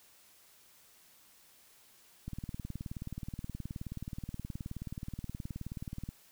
click train, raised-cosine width 5 ms, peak -27 dBFS, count 73, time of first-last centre 2.28-6.09 s, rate 18.9 Hz, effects white hiss -62 dBFS RMS until 6.31 s

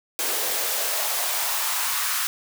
white noise with high-pass filter sweep, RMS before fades -25 dBFS, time 0.19-2.27 s, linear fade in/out 0 ms, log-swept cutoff 400 to 1300 Hz, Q 2.2, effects none

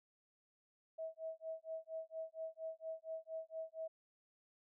sine tone with tremolo, 645 Hz, E5, 38 cents flat, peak -40 dBFS, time 0.98-3.88 s, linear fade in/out 10 ms, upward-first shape sine, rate 4.3 Hz, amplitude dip 100%, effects none

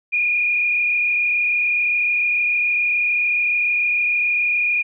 sine tone with frequency modulation, 2435 Hz, D#7, 38 cents flat, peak -16 dBFS, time 0.12-4.83 s, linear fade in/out 20 ms, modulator 33.1 Hz, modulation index 1.4, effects none

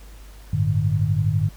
sine chord, G suspended second, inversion none, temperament equal with one note detuned, 98 / 110 / 150.7 Hz, G2 / A2 / D3, 0 / 0 / +45 cents, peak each -22 / -22 / -22 dBFS, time 0.53-1.49 s, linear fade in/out 5 ms, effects added 50 Hz sine -40 dBFS peak until 1.56 s + pink hiss -50 dBFS RMS until 1.56 s

